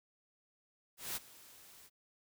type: noise with ADSR envelope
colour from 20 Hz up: white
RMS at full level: -38 dBFS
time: 0.97-1.9 s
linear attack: 190 ms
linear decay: 26 ms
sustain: -20 dB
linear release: 41 ms
effects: none